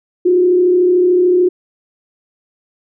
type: tone with frequency modulation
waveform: sine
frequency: 360 Hz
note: F#4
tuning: 47 cents flat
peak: -8 dBFS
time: 0.25-1.49 s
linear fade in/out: 10 ms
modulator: 33.5 Hz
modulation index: 0.42
effects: none